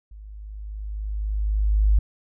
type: tone with level ramp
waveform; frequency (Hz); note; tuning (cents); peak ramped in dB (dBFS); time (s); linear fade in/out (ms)
sine; 51.91; G#1; 0; -39 to -13; 0.11-1.99; 5
effects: none